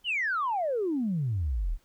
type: exponential sweep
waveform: sine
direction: down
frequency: 3125 to 33.14 Hz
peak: -25 dBFS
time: 0.04-1.78 s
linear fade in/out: 50 ms
effects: tanh soft clip ceiling -21 dBFS + pink hiss -67 dBFS RMS until 1.84 s